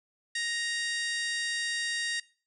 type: harmonic tone with a mistuned harmonic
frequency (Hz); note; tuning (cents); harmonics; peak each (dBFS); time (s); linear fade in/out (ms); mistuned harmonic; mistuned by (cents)
935; A#5; +5; 2 / 3 / 4 / 5 / 6 / 7 / 8 / 9 / 10; -32 / -41 / -37 / -40 / -42 / -47 / -44 / -47 / -45; 0.35-2.2; 5; 10; -20
effects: noise-tail reverb RT60 0.4 s tail -21 dB re dry